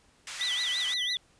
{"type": "band-pass noise", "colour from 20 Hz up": "pink", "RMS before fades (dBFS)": -40, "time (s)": [0.27, 0.94], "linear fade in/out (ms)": 2, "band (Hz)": [1600, 9100], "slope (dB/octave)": 12}
{"type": "tone with tremolo", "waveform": "square", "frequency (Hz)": 1975.5, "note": "B6", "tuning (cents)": 0, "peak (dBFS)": -34, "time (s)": [0.39, 1.16], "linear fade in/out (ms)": 10, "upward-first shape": "triangle", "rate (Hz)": 10, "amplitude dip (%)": 30}
{"type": "tone with vibrato", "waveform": "sine", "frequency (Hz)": 3500, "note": "A7", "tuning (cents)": -10, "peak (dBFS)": -28, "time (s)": [0.41, 1.17], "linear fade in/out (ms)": 0, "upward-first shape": "triangle", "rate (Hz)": 6, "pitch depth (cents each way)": 290}
{"effects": ["pink hiss -63 dBFS RMS until 1.39 s", "resampled to 22050 Hz"]}